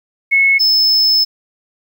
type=tone pair in turn; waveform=sine / triangle; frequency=2191 / 5229 Hz; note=C#7 / E8; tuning=-21 / -15 cents; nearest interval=octave + minor third; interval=1506 cents; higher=second; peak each=-8 dBFS; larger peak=neither; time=0.31-0.59 / 0.59-1.25 s; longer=second; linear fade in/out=20 ms; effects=8-bit